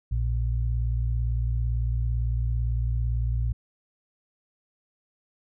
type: tone pair together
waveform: sine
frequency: 57.85 / 115.7 Hz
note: A#1 / A#2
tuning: -13 / -13 cents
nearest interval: octave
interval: 1200 cents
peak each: -24 / -28 dBFS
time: 0.11-3.53 s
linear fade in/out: 10 ms
effects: none